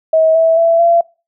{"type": "tone with pitch steps", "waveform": "sine", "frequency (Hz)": [640, 653.1, 666.4, 680], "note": ["D#5", "E5", "E5", "F5"], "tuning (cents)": [49, -16, 19, -46], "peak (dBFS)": -7, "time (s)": [0.13, 1.01], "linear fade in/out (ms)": 5, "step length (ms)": 220, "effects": ["noise-tail reverb RT60 0.3 s tail -23 dB re dry"]}